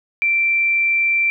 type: tone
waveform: sine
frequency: 2349 Hz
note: D7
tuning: in tune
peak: -14 dBFS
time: 0.22-1.3 s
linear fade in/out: 0 ms
effects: none